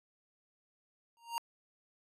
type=tone with exponential growth; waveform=square; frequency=932.3 Hz; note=A#5; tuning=in tune; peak=-31 dBFS; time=1.17-1.38 s; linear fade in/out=0 ms; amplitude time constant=45 ms; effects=resampled to 32000 Hz